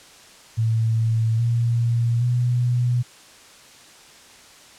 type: tone with pitch steps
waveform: sine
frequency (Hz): 112.7 / 117.42 / 122.33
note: A2 / A#2 / B2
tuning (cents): +42 / +13 / -16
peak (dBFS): -17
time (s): 0.57-3.03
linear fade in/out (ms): 20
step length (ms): 820
effects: white hiss -47 dBFS RMS until 4.78 s + low-pass 8000 Hz 12 dB/octave